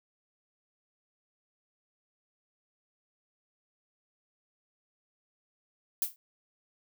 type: noise with exponential decay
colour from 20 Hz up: violet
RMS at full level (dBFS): -25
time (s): 6.02-6.16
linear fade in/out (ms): 1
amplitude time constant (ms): 29
effects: none